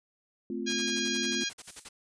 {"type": "chord", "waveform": "sine", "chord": "F major", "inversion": "first", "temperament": "equal with one note detuned", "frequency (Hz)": [220, 259.1, 349.2], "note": ["A3", "C4", "F4"], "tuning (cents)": [0, -17, 0], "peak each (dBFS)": -36, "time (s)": [0.5, 1.44], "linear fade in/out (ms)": 2}
{"type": "harmonic tone", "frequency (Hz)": 817, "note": "G#5", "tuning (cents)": -29, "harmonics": [2, 3, 4, 5, 6, 7, 8], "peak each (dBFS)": [-37, -38, -35, -37, -40, -39, -39], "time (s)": [0.66, 1.5], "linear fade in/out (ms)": 20}
{"type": "noise bursts", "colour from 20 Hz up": "white", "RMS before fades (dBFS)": -43, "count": 14, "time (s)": [0.69, 1.89], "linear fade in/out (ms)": 10, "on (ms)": 43, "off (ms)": 46}
{"type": "noise", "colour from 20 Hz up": "violet", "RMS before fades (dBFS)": -45, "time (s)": [1.61, 1.86], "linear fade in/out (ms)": 50}
{"effects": ["resampled to 22050 Hz"]}